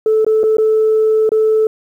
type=tone with dropouts; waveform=sine; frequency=436.7 Hz; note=A4; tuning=13 cents flat; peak=-8 dBFS; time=0.06-1.67 s; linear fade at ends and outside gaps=2 ms; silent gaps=0.247-0.265 / 0.433-0.438 / 0.57-0.583 / 1.292-1.318 s; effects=tanh soft clip ceiling -6 dBFS + 8-bit